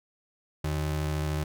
square ring-modulated tone, 116.54 Hz, A#2, in tune, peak -25 dBFS, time 0.64-1.44 s, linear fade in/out 5 ms, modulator 36.5 Hz, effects none

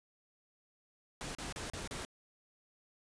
pink noise bursts, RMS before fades -42 dBFS, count 5, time 1.21-2.05 s, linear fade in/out 0 ms, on 140 ms, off 35 ms, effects resampled to 22050 Hz

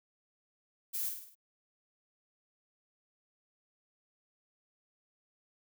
violet noise with echo, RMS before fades -36 dBFS, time 0.93-1.1 s, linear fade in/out 20 ms, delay 51 ms, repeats 5, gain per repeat -5 dB, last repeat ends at 1.355 s, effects none

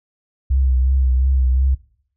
sine tone with vibrato, 65 Hz, C2, 11 cents flat, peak -13 dBFS, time 0.5-1.75 s, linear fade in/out 10 ms, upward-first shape triangle, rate 2.8 Hz, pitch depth 57 cents each way, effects noise-tail reverb RT60 0.6 s tail -19 dB re dry

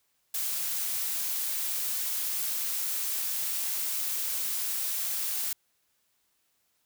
blue noise, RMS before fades -31 dBFS, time 0.34-5.53 s, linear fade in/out 5 ms, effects white hiss -73 dBFS RMS until 6.85 s

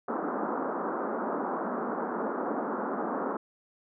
pink band-pass noise, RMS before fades -32 dBFS, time 0.08-3.37 s, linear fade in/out 5 ms, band 210 to 1400 Hz, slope 48 dB/octave, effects none

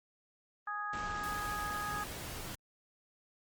harmonic tone, 415.3 Hz, G#4, in tune, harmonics 2 / 3 / 4, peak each -43 / -38 / -41 dBFS, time 0.67-2.04 s, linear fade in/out 5 ms
pink noise, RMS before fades -43 dBFS, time 0.93-2.55 s, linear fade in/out 2 ms
effects Opus 24 kbps

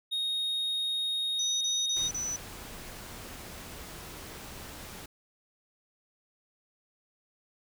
triangle tone, 3729 Hz, A#7, in tune, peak -27 dBFS, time 0.11-2.09 s, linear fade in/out 20 ms
sine tone bursts, 5970 Hz, F#8, 15 cents sharp, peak -31 dBFS, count 4, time 1.39-2.363 s, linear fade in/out 5 ms, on 220 ms, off 31 ms
pink noise, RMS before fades -44 dBFS, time 1.96-5.06 s, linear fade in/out 5 ms
effects none

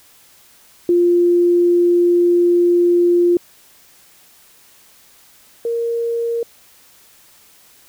sine tone pair in turn, 349.2 / 466.1 Hz, F4 / A#4, 0 / 0 cents, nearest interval perfect fourth, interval 500 cents, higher second, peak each -10 / -17 dBFS, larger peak first, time 0.89-3.37 / 5.65-6.43 s, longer first, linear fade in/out 2 ms, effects white hiss -49 dBFS RMS until 7.88 s

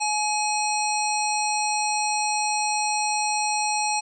harmonic tone with a mistuned harmonic, 845 Hz, G#5, 30 cents sharp, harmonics 1 / 3 / 5 / 7 / 9 / 10, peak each -24 / -29 / -31 / -32 / -34 / -34 dBFS, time 0-4.01 s, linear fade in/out 20 ms, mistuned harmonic 7, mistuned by -68 cents, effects none

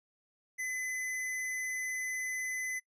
square tone, 2021 Hz, B6, 39 cents sharp, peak -35 dBFS, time 0.58-2.8 s, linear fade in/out 20 ms, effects noise-tail reverb RT60 0.1 s tail -20 dB re dry + resampled to 32000 Hz

